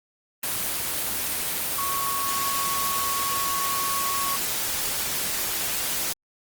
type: tone in noise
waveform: sine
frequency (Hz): 1108.7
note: C#6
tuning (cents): 0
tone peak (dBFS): -27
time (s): 1.78-4.36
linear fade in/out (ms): 5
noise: white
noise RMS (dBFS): -27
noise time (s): 0.43-6.13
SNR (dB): -3
effects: Opus 24 kbps